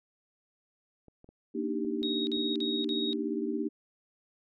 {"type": "clicks", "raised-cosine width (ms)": 2, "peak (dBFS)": -40, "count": 6, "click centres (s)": [1.083, 1.244, 1.29, 1.847, 2.018, 2.371]}
{"type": "chord", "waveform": "sine", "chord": "Eb major seventh", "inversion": "second", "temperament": "equal", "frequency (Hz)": [233.1, 293.7, 311.1, 392], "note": ["Bb3", "D4", "Eb4", "G4"], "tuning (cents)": [0, 0, 0, 0], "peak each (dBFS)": -35, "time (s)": [1.54, 3.69], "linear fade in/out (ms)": 20}
{"type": "tone bursts", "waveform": "sine", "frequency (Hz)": 3769, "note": "A#7", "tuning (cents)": 18, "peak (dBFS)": -32, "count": 4, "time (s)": [2.03, 3.131], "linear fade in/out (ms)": 0, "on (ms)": 240, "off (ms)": 47}
{"effects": []}